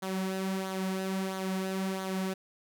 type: tone with flanger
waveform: sawtooth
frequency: 190 Hz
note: F#3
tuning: 46 cents sharp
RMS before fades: -33 dBFS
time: 0.02-2.34 s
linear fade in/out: 10 ms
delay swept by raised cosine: 0.38 to 4.38 ms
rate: 1.5 Hz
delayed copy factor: -0.55
effects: none